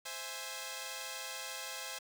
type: chord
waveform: 5% pulse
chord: C augmented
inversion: none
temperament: equal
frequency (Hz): 523.3 / 659.3 / 830.6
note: C5 / E5 / G#5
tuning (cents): 0 / 0 / 0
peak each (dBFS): -33 / -35 / -33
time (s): 0.05-1.99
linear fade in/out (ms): 10
effects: 10-bit